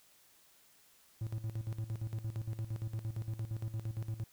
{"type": "tone with tremolo", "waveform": "triangle", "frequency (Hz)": 110.7, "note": "A2", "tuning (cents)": 11, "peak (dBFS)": -32, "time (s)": [1.21, 4.24], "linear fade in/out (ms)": 5, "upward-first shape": "square", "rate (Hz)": 8.7, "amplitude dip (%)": 75, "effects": ["white hiss -65 dBFS RMS until 4.32 s"]}